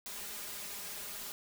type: noise with comb filter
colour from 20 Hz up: white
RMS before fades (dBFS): -43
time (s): 0.06-1.32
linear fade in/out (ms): 0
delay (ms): 4.9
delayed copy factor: +0.95
effects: none